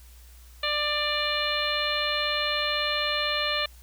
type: harmonic tone with a mistuned harmonic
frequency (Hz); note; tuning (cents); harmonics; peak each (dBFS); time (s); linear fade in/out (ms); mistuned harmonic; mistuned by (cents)
594; D5; +20; 1 / 2 / 3 / 4 / 5 / 6 / 7; -32 / -32 / -32 / -32 / -32 / -32 / -32; 0.63-3.66; 5; 5; -30
effects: added 60 Hz sine -47 dBFS peak until 3.82 s + white hiss -56 dBFS RMS until 3.82 s